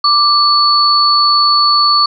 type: tone pair together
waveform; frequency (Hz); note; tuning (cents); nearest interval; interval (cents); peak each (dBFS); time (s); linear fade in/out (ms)
sine; 1178 / 4441; D6 / C#8; +5 / +2; octave + major seventh; 2297; -10; 0.04-2.06; 5
effects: none